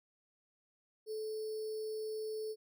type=tone with sample-and-hold; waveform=sine; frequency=434.1 Hz; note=A4; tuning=23 cents flat; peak=-37 dBFS; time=1.06-2.56 s; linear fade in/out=50 ms; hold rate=4900 Hz; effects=none